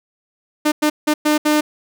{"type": "tone bursts at uneven times", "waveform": "sawtooth", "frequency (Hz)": 301.8, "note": "D4", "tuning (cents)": 47, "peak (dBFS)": -9, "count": 5, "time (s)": [[0.65, 0.72], [0.82, 0.9], [1.07, 1.14], [1.25, 1.38], [1.45, 1.61]], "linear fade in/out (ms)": 10, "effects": []}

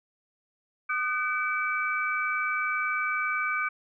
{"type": "tone cluster", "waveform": "sine", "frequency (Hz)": [1228, 1510, 2300], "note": ["D#6", "F#6", "D7"], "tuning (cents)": [-23, 35, -37], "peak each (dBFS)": -30, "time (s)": [0.89, 3.69], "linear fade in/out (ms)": 10, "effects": []}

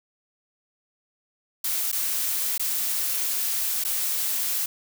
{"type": "noise with dropouts", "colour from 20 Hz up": "blue", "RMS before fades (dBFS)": -26, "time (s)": [1.64, 4.66], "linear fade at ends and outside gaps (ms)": 5, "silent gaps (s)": [[1.917, 1.926], [2.579, 2.595], [3.84, 3.848]], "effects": []}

